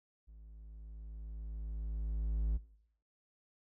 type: tone with level ramp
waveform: triangle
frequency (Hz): 53.7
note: A1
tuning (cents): -41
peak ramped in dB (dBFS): -50 to -27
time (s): 0.27-2.58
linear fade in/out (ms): 20
effects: noise-tail reverb RT60 0.7 s tail -19 dB re dry